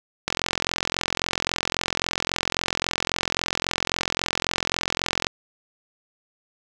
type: click train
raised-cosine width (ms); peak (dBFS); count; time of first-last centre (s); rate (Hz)
0.2; -4; 219; 0.28-5.269; 43.7
effects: none